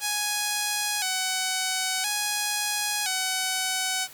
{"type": "tone with vibrato", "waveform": "5% pulse", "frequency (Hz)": 790, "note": "G5", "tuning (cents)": 13, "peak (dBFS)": -13, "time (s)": [0, 4.08], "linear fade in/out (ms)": 50, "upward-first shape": "square", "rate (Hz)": 0.49, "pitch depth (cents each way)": 90, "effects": ["white hiss -47 dBFS RMS until 4.13 s"]}